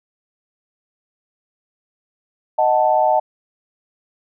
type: chord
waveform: sine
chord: D# diminished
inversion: none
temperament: equal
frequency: 622.3 / 740 / 880 Hz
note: D#5 / F#5 / A5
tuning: 0 / 0 / 0 cents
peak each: -17 dBFS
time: 2.58-3.2 s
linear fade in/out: 10 ms
effects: none